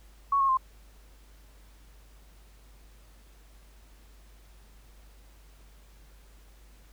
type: tone with pitch steps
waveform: sine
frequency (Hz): 1112 / 1086 / 1050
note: C#6 / C#6 / C6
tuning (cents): +5 / -36 / +6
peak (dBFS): -21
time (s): 0.32-0.572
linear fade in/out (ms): 5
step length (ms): 84
effects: added 50 Hz sine -52 dBFS peak until 6.92 s + pink hiss -61 dBFS RMS until 6.92 s